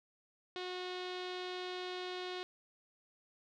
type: tone with low-pass filter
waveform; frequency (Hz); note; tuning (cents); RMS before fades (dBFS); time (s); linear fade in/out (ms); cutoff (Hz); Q
sawtooth; 364.1; F#4; -28; -42; 0.56-2.43; 0; 3800; 3.2
effects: none